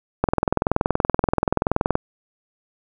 click train, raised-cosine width 1 ms, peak -3 dBFS, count 37, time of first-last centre 0.24-1.954 s, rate 21 Hz, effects none

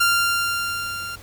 sawtooth tone with level ramp, 1390 Hz, F6, 9 cents flat, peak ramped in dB -11 to -26 dBFS, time 0-1.16 s, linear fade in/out 10 ms, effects added 95 Hz sine -45 dBFS peak until 1.22 s + pink hiss -45 dBFS RMS until 1.22 s

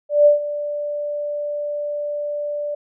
sine tone with ADSR envelope, 587.3 Hz, D5, in tune, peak -7 dBFS, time 0.09-2.75 s, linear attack 170 ms, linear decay 130 ms, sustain -15 dB, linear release 8 ms, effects none

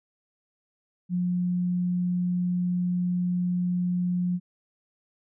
sine tone, 178.5 Hz, F3, 38 cents sharp, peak -23 dBFS, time 1.09-4.4 s, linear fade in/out 50 ms, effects none

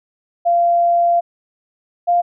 sine tone pair in turn, 690 / 698.8 Hz, F5 / F5, -21 / +1 cents, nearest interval unison, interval 22 cents, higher second, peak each -11 dBFS, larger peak neither, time 0.45-1.21 / 2.07-2.22 s, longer first, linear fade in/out 20 ms, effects none

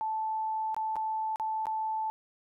sine tone with dropouts, 876 Hz, A5, 8 cents flat, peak -29 dBFS, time 0.01-2.1 s, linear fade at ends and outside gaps 0 ms, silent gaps 0.745-0.765 / 0.957-0.965 / 1.359-1.398 / 1.656-1.668 s, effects none

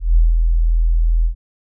sine tone with ADSR envelope, 41.25 Hz, E1, 2 cents sharp, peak -7 dBFS, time 0-1.35 s, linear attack 160 ms, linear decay 180 ms, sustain -4 dB, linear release 97 ms, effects none

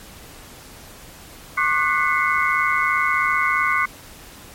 sine tone cluster, 1088 / 1191 / 1482 / 2026 / 2181 Hz, C#6 / D6 / F#6 / B6 / C#7, -33 / +24 / +2 / +44 / -29 cents, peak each -23 dBFS, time 1.57-3.86 s, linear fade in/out 10 ms, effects pink hiss -42 dBFS RMS until 4.54 s + MP3 64 kbps

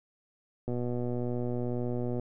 click train, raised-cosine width 2 ms, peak -21 dBFS, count 186, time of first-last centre 0.68-2.196 s, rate 122 Hz, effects none

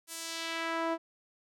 sawtooth tone with band-pass filter sweep, 329.6 Hz, E4, in tune, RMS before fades -35 dBFS, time 0.07-0.98 s, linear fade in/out 50 ms, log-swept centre 11000 to 680 Hz, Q 1, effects none

